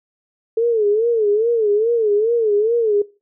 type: tone with vibrato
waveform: sine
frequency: 440 Hz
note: A4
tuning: in tune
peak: -13 dBFS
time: 0.57-3.02 s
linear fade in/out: 5 ms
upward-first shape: sine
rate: 2.4 Hz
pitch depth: 130 cents each way
effects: noise-tail reverb RT60 0.3 s tail -20 dB re dry